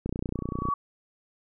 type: click train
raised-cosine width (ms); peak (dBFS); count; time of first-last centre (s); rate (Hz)
3; -17; 20; 0.06-0.687; 30.3
type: tone with exponential growth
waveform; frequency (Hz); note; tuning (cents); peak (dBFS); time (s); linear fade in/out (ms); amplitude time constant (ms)
sine; 1132; C#6; +36; -22; 0.35-0.74; 5; 84
effects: none